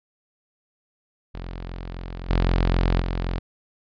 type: tone with level steps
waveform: sawtooth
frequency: 43.84 Hz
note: F1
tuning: 7 cents sharp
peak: -28 / -14 / -20 dBFS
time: 1.34-3.39 s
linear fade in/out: 10 ms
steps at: 2.29 / 3 s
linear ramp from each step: 5 ms
effects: resampled to 11025 Hz